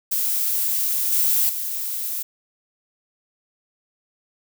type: noise with level steps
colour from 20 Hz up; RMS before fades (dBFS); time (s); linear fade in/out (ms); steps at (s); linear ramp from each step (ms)
violet; -22 / -19 / -27; 0.11-2.23; 10; 1.12 / 1.49; 5
effects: none